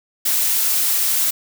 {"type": "noise", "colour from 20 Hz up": "blue", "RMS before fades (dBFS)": -18, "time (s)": [0.25, 1.31], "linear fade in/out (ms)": 10, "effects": []}